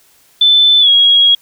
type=tone with pitch glide; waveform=sine; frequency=3520 to 3303 Hz; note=A7 to G#7; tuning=0 to -10 cents; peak=-5 dBFS; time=0.41-1.35 s; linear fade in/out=5 ms; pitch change=-110 cents; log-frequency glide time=0.8-0.89 s; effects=white hiss -50 dBFS RMS until 1.41 s